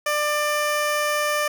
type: tone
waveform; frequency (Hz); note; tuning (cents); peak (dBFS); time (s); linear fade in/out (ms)
15% pulse; 595; D5; +22; -14; 0.06-1.48; 5
effects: none